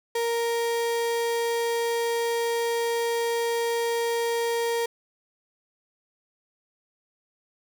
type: tone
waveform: 35% pulse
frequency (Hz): 466.2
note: A#4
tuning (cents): 0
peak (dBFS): -22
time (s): 0.15-4.86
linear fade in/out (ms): 5
effects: none